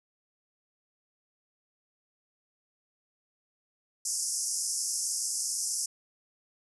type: band-pass noise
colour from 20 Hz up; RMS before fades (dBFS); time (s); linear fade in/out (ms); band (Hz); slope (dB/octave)
pink; -32; 4.05-5.86; 5; 5100 to 11000; 96
effects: none